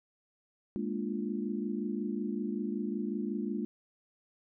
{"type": "chord", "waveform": "sine", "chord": "Bb dominant seventh", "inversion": "third", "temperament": "equal", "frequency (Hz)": [207.7, 233.1, 293.7, 349.2], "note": ["Ab3", "Bb3", "D4", "F4"], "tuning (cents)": [0, 0, 0, 0], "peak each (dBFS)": [-35, -37, -39, -39], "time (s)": [0.76, 3.65], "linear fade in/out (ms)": 0, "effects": []}